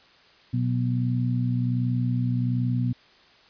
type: harmonic tone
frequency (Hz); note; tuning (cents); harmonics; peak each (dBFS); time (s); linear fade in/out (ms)
61.3; B1; -12; 2 / 3 / 4; -23 / -32 / -28; 0.53-2.93; 10
effects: white hiss -55 dBFS RMS until 3.49 s + resampled to 11025 Hz